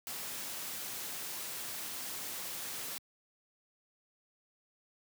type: noise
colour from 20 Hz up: white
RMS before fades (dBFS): -41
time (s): 0.07-2.98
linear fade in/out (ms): 0
effects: high-pass 100 Hz 12 dB/octave